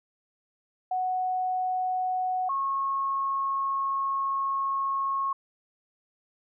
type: tone pair in turn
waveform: sine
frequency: 740 / 1091.3 Hz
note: F#5 / C#6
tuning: 0 / -27 cents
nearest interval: perfect fifth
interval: 673 cents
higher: second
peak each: -25 dBFS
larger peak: neither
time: 0.91-2.49 / 2.49-5.33 s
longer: second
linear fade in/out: 5 ms
effects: none